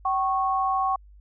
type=tone pair together; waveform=sine; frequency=766.4 / 1100 Hz; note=G5 / C#6; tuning=-39 / -14 cents; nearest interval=tritone; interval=625 cents; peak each=-24 dBFS; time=0.05-0.96 s; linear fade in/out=5 ms; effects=added 50 Hz sine -47 dBFS peak until 1.2 s